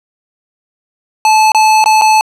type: tone with dropouts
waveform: square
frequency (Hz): 868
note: A5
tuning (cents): -24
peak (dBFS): -6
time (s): 1.25-2.21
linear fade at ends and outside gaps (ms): 1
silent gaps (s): 1.519-1.547 / 1.841-1.859 / 2.013-2.019
effects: low-pass 9000 Hz 12 dB/octave